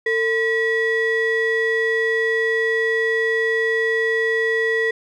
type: ring-modulated tone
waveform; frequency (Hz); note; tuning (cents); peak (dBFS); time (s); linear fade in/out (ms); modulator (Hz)
triangle; 740; F#5; 0; -12; 0.06-4.91; 5; 1190
effects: none